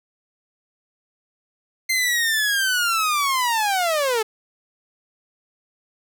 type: linear sweep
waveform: sawtooth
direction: down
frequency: 2093 to 421.7 Hz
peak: -15 dBFS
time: 1.89-4.23 s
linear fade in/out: 10 ms
effects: none